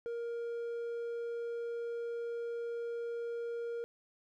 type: tone with hard clipping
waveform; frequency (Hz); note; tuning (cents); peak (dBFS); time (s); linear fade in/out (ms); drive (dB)
sine; 468.9; A#4; +10; -37; 0.06-3.84; 0; 3
effects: none